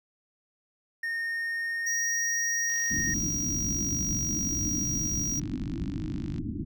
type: tone with pitch glide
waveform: triangle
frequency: 1838 to 1848.6 Hz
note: A#6 to A#6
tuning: -25 to -15 cents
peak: -27 dBFS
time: 1.03-3.14 s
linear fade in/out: 5 ms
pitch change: +10 cents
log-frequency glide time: 1.19-2.44 s
type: tone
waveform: square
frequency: 5740 Hz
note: F8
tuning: 47 cents sharp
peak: -29 dBFS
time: 1.86-5.4 s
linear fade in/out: 10 ms
type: click train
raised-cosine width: 0.2 ms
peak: -31 dBFS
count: 184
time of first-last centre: 2.7-6.382 s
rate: 49.7 Hz
type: low-pass noise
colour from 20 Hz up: white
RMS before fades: -33 dBFS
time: 2.9-6.65 s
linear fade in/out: 20 ms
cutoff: 330 Hz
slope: 96 dB/octave
effects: none